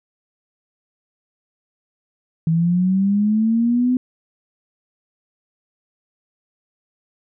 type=linear sweep; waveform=sine; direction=up; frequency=160 to 254.8 Hz; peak=-14 dBFS; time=2.47-3.97 s; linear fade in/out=2 ms; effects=none